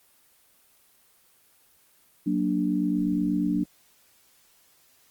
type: chord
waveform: sine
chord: Gb augmented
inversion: none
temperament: equal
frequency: 185 / 233.1 / 293.7 Hz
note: Gb3 / Bb3 / D4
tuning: 0 / 0 / 0 cents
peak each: -27 / -29 / -25 dBFS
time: 2.26-3.64 s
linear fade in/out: 10 ms
effects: white hiss -61 dBFS RMS until 5.1 s + Opus 24 kbps